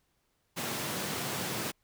pink high-pass noise, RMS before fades -35 dBFS, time 0.56-1.72 s, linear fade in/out 20 ms, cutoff 120 Hz, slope 24 dB/octave, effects pink hiss -75 dBFS RMS until 1.83 s

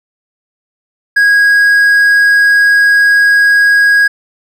triangle tone, 1647 Hz, G#6, 15 cents flat, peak -3 dBFS, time 1.16-4.08 s, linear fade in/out 10 ms, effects none

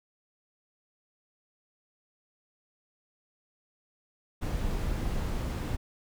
brown noise, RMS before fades -31 dBFS, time 4.41-5.77 s, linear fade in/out 20 ms, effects none

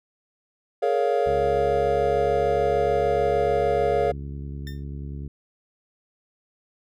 triangle chord, Bb minor seventh, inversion third, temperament just, 419.5 / 466.2 / 559.4 / 699.2 Hz, Ab4 / Bb4 / Db5 / F5, +17 / 0 / +16 / +2 cents, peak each -23 dBFS, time 0.82-4.12 s, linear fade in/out 10 ms
harmonic tone, 70.2 Hz, C#2, 22 cents sharp, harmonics 1 / 2 / 3 / 4 / 5 / 6, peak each -33 / -35 / -42 / -44 / -48 / -51 dBFS, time 1.26-5.28 s, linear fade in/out 5 ms
20% pulse tone with exponential decay, 1800 Hz, A6, 39 cents sharp, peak -31 dBFS, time 4.67-4.84 s, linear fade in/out 1 ms, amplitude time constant 36 ms
effects none

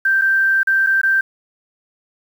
sine tone with dropouts, 1568 Hz, G6, in tune, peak -12 dBFS, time 0.05-1.21 s, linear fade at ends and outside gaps 5 ms, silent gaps 0.214-0.218 / 0.632-0.671 / 0.865-0.869 / 1.015-1.032 s, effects 7-bit

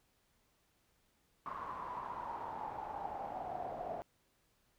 brown noise with band-pass filter sweep, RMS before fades -43 dBFS, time 1.46-4.02 s, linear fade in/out 0 ms, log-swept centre 1100 to 680 Hz, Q 8, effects pink hiss -75 dBFS RMS until 4.78 s

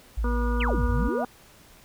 sine tone, 55 Hz, A1, in tune, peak -23 dBFS, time 0.17-1.09 s, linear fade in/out 10 ms
harmonic tone, 241.4 Hz, B3, 39 cents flat, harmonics 1 / 2 / 4 / 5 / 6, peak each -30 / -33 / -36 / -37 / -38 dBFS, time 0.24-1.25 s, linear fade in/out 2 ms
sine exponential two-way sweep, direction down then up, 3322 to 61.74 to 826 Hz, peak -26 dBFS, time 0.6-1.25 s, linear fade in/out 10 ms, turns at 0.85 s
effects pink hiss -53 dBFS RMS until 1.84 s

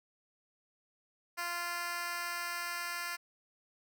10% pulse tone with high-pass filter sweep, 347 Hz, F4, 11 cents flat, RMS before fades -38 dBFS, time 1.37-3.17 s, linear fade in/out 20 ms, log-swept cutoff 930 to 1400 Hz, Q 0.8, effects none

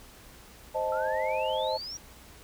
sine chord, A diminished, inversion first, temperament equal with one note detuned, 523.3 / 622.3 / 877.5 Hz, C5 / Eb5 / A5, 0 / 0 / -5 cents, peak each -31 dBFS, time 0.74-1.78 s, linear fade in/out 20 ms
sine exponential sweep, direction up, 1318.5 to 5810 Hz, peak -36 dBFS, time 0.92-1.97 s, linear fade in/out 2 ms
effects added 60 Hz sine -55 dBFS peak until 2.43 s + pink hiss -52 dBFS RMS until 2.43 s

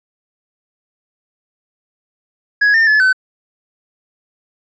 triangle tone with pitch steps, 1670 / 1807 / 1721 / 1519 Hz, G#6 / A6 / A6 / F#6, +9 / +46 / -39 / +45 cents, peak -7 dBFS, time 2.61-3.13 s, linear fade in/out 10 ms, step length 130 ms, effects resampled to 16000 Hz

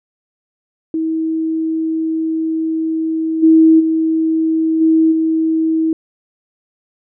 sine tone with level steps, 321.1 Hz, E4, 45 cents flat, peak -15 / -5 / -12 / -8 / -12 dBFS, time 0.94-5.93 s, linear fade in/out 2 ms, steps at 3.42 / 3.79 / 4.8 / 5.11 s, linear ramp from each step 20 ms, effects none

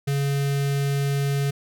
square tone with notch filter, 140.1 Hz, C#3, 19 cents sharp, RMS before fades -23 dBFS, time 0.07-1.51 s, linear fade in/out 10 ms, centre 950 Hz, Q 1.4, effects none

